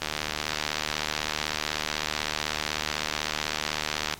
click train, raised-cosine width 0.2 ms, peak -10 dBFS, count 314, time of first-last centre 0.02-4.138 s, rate 76 Hz, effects pink hiss -47 dBFS RMS until 4.19 s + AAC 48 kbps

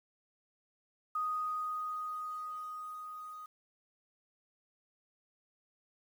sine tone with level ramp, 1244.5 Hz, D#6, in tune, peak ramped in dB -31 to -44 dBFS, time 1.15-3.46 s, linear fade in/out 5 ms, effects 10-bit

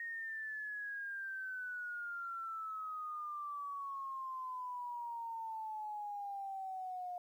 sine exponential sweep, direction down, 1864.7 to 712 Hz, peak -40 dBFS, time 0-7.18 s, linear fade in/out 2 ms, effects 12-bit

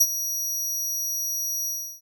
sawtooth tone with ADSR envelope, 5770 Hz, F#8, 44 cents flat, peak -10 dBFS, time 0-2.01 s, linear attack 11 ms, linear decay 47 ms, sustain -13 dB, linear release 340 ms, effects none

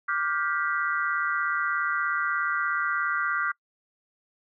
sine chord, G dominant seventh, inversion second, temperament just, 1176 / 1411.2 / 1568 / 1960 Hz, D6 / F6 / G6 / B6, +2 / +18 / 0 / -14 cents, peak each -29 / -28 / -30 / -34 dBFS, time 0.08-3.52 s, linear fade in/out 10 ms, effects noise-tail reverb RT60 0.1 s tail -25 dB re dry

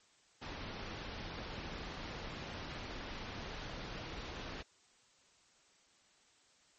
pink low-pass noise, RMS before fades -45 dBFS, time 0.41-4.63 s, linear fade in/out 20 ms, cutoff 4800 Hz, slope 24 dB/octave, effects white hiss -68 dBFS RMS until 6.78 s + MP3 32 kbps

